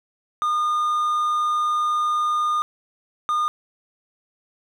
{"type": "tone bursts at uneven times", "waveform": "triangle", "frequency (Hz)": 1218, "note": "D#6", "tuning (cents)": -37, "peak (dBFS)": -17, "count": 2, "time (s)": [[0.42, 2.62], [3.29, 3.48]], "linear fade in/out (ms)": 0, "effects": []}